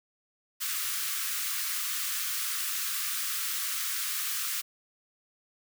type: high-pass noise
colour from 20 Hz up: white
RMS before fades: -32 dBFS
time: 0.6-4.62 s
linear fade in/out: 20 ms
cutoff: 1100 Hz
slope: 96 dB/octave
effects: none